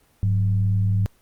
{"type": "tone with frequency modulation", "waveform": "sine", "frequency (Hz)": 101.5, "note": "G#2", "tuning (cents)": -39, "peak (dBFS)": -17, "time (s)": [0.23, 1.06], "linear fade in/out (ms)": 0, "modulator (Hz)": 79.3, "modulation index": 0.43, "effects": ["pink hiss -60 dBFS RMS until 1.21 s", "Opus 24 kbps"]}